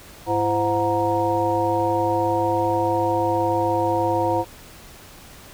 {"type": "harmonic tone with a mistuned harmonic", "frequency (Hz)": 103.83, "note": "G#2", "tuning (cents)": 0, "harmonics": [1, 3, 5, 7, 9], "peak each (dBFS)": [-29, -24, -24, -25, -23], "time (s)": [0.26, 4.45], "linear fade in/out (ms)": 50, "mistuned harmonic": 3, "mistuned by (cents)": 140, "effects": ["pink hiss -44 dBFS RMS until 5.53 s"]}